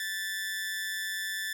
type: tone with amplitude modulation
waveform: sawtooth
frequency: 1755 Hz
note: A6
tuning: 5 cents flat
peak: -26 dBFS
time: 0-1.53 s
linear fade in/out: 2 ms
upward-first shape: sine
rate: 191 Hz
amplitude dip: 55%
effects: none